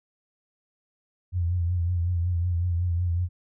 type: tone with vibrato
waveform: sine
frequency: 87.31 Hz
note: F2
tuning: in tune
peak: -22 dBFS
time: 1.32-3.29 s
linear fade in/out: 50 ms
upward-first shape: triangle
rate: 5.4 Hz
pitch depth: 70 cents each way
effects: none